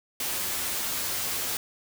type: noise with comb filter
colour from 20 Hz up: white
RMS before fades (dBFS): -30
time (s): 0.2-1.57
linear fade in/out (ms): 2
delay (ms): 11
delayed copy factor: +0.5
effects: none